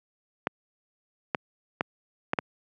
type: clicks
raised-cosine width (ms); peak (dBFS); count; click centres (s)
0.5; -9; 5; 0.471 / 1.348 / 1.809 / 2.334 / 2.388
effects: high-pass 150 Hz 12 dB/octave